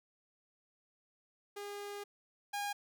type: tone pair in turn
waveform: sawtooth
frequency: 407.3 / 814.6 Hz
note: G#4 / G#5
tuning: -34 / -34 cents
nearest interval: octave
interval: 1200 cents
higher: second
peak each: -38 / -32 dBFS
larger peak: second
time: 1.56-2.04 / 2.53-2.73 s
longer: first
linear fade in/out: 10 ms
effects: none